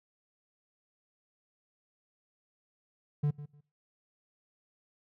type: tone with echo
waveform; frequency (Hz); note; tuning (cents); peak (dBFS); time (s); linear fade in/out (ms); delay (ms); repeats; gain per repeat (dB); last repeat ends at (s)
triangle; 146.83; D3; 0; -23; 3.23-3.31; 10; 150; 2; -15; 3.61
effects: noise-tail reverb RT60 0.5 s tail -26 dB re dry

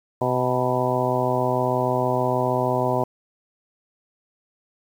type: harmonic tone with a mistuned harmonic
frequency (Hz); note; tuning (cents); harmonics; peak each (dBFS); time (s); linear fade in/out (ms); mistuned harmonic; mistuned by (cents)
126.4; B2; +41; 1 / 2 / 3 / 4 / 5 / 6 / 7 / 8; -27 / -29 / -27 / -28 / -25 / -29 / -29 / -28; 0.21-3.04; 5; 8; -48
effects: 8-bit

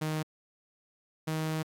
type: tone pair in turn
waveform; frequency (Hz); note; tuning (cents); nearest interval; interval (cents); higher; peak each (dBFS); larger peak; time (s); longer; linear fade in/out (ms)
sawtooth; 155.56 / 157.64; D#3 / D#3; 0 / +23; unison; 23; second; -26; neither; 0.01-0.23 / 1.27-1.63; second; 10
effects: AAC 64 kbps

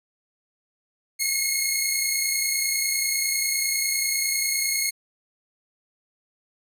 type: tone pair together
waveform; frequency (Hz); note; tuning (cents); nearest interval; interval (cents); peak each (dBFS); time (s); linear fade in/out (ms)
10% pulse; 2151 / 2181; C7 / C#7; +47 / -29; unison; 24; -16; 1.19-4.91; 20
effects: none

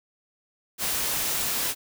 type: noise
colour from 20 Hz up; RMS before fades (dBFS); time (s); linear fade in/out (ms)
white; -27; 0.78-1.75; 50
effects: none

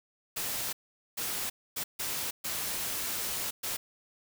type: noise bursts at uneven times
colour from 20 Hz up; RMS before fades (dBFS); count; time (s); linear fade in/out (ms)
white; -34; 6; 0.36-0.73 / 1.17-1.5 / 1.76-1.84 / 1.99-2.31 / 2.44-3.51 / 3.63-3.77; 10
effects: none

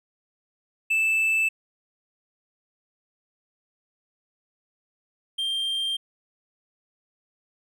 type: tone pair in turn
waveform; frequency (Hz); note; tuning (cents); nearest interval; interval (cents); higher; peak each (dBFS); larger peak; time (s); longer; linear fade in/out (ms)
triangle; 2637 / 3177; E7 / G7; 0 / +23; minor third; 323; second; -18 / -23; first; 0.9-1.49 / 5.38-5.97; neither; 10
effects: none

